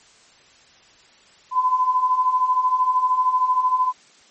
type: beating tone pair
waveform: sine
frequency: 1003 / 1016 Hz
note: B5 / B5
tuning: +26 / +49 cents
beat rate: 13 Hz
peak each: -23 / -17 dBFS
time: 1.51-3.93 s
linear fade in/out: 50 ms
effects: white hiss -52 dBFS RMS until 4.3 s + MP3 32 kbps